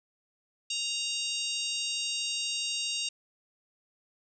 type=harmonic tone; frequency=932.3 Hz; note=A#5; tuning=in tune; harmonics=3 / 4 / 5 / 6 / 7 / 8 / 9; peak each=-34 / -36 / -38 / -40 / -41 / -42 / -43 dBFS; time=0.7-3.09 s; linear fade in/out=5 ms; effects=none